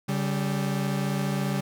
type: tone pair together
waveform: 40% pulse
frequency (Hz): 141.1 / 195.78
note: C#3 / G3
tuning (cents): +31 / -2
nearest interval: tritone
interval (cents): 567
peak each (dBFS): -27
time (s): 0.08-1.61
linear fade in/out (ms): 10
effects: none